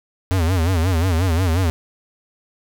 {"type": "tone with vibrato", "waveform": "square", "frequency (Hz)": 87.31, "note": "F2", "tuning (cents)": 0, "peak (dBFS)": -16, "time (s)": [0.31, 1.7], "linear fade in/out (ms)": 0, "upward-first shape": "sine", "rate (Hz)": 5.6, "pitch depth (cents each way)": 160, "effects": []}